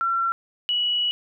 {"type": "tone pair in turn", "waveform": "sine", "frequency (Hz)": [1358, 2933], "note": ["F6", "F#7"], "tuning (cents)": [-49, -16], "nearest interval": "octave + minor second", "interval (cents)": 1333, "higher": "second", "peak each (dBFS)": -20, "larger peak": "neither", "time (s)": [[0.01, 0.32], [0.69, 1.11]], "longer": "second", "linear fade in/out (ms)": 0, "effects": []}